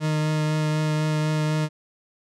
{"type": "tone with vibrato", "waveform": "40% pulse", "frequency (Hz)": 154, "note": "D#3", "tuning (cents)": -17, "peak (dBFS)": -20, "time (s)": [0, 1.69], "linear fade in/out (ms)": 50, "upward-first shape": "triangle", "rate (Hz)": 4, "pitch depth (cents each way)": 13, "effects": ["low-pass 8000 Hz 12 dB/octave"]}